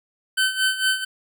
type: tone with tremolo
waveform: 25% pulse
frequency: 1530 Hz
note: G6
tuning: 42 cents flat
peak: -13 dBFS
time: 0.37-1.05 s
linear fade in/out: 10 ms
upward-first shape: sine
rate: 4.4 Hz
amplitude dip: 75%
effects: none